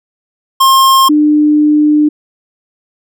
square / sine tone pair in turn, 1067 / 299.9 Hz, C6 / D4, +34 / +36 cents, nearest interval octave + minor seventh, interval 2198 cents, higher first, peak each -5 dBFS, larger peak neither, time 0.6-1.09 / 1.09-2.09 s, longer second, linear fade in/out 10 ms, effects none

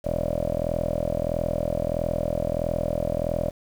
10% pulse tone with low-pass filter, 41.54 Hz, E1, 14 cents sharp, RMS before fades -26 dBFS, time 0.04-3.51 s, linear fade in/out 20 ms, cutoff 590 Hz, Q 9, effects 8-bit

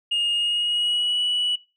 sine tone with pitch glide, 2846 to 2945 Hz, F7 to F#7, +32 to -9 cents, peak -18 dBFS, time 0.11-1.56 s, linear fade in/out 10 ms, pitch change +59 cents, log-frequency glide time 0.33-1.21 s, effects noise-tail reverb RT60 0.3 s tail -21 dB re dry + tanh soft clip ceiling -18 dBFS

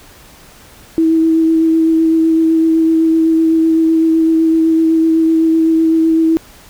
sine tone with vibrato, 323.7 Hz, E4, 31 cents flat, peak -8 dBFS, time 0.98-6.37 s, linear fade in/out 0 ms, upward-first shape sine, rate 7.9 Hz, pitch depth 13 cents each way, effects pink hiss -41 dBFS RMS until 6.69 s

